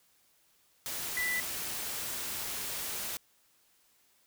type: tone in noise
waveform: sine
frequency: 1983 Hz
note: B6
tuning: 7 cents sharp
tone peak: -30 dBFS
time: 1.17-1.4 s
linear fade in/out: 0 ms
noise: white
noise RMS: -37 dBFS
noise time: 0.86-3.17 s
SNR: +4 dB
effects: white hiss -68 dBFS RMS until 4.26 s